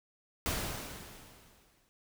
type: noise with exponential decay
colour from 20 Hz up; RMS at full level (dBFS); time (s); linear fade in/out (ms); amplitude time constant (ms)
pink; -32; 0.46-1.89; 0; 310
effects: none